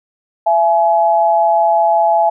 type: tone pair together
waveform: sine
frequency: 671.5 / 846 Hz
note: E5 / G#5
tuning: +32 / +32 cents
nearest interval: major third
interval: 400 cents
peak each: -12 dBFS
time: 0.46-2.3 s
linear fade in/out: 10 ms
effects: none